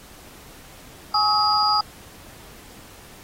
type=tone cluster; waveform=sine; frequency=835 / 1117 / 1280 / 4857 Hz; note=G#5 / C#6 / D#6 / D#8; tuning=+9 / +13 / +49 / -43 cents; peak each=-21 / -30 / -21 / -21 dBFS; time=1.14-1.81 s; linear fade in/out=5 ms; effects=pink hiss -46 dBFS RMS until 3.23 s + AAC 48 kbps